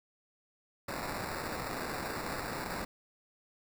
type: noise with sample-and-hold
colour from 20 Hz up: white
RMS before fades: -38 dBFS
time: 0.88-2.85 s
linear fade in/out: 5 ms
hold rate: 3150 Hz
effects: none